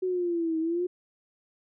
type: exponential two-way sweep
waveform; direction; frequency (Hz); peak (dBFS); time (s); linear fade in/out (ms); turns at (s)
sine; down then up; 374.2 to 317.9 to 364.2; -25; 0.02-0.87; 10; 0.59
effects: none